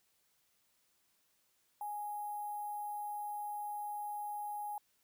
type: tone with sample-and-hold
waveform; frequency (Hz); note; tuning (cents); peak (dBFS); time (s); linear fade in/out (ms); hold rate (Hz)
sine; 830; G#5; -1; -38; 1.81-4.78; 2; 11025
effects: white hiss -75 dBFS RMS until 5.03 s